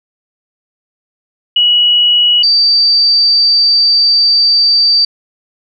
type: tone pair in turn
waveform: sine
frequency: 2925 / 4643 Hz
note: F#7 / D8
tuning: -21 / -21 cents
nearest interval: minor sixth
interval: 800 cents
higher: second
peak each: -6 dBFS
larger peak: neither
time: 1.56-2.43 / 2.43-5.05 s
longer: second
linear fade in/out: 5 ms
effects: none